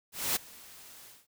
white noise with ADSR envelope, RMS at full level -28 dBFS, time 0.12-1.27 s, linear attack 240 ms, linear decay 12 ms, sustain -23 dB, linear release 210 ms, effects none

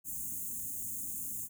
white band-stop noise, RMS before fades -39 dBFS, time 0.04-1.49 s, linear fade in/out 50 ms, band 310 to 6500 Hz, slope 96 dB/octave, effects none

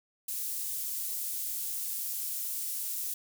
pink high-pass noise, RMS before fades -35 dBFS, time 0.28-3.14 s, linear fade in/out 5 ms, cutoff 11000 Hz, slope 12 dB/octave, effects none

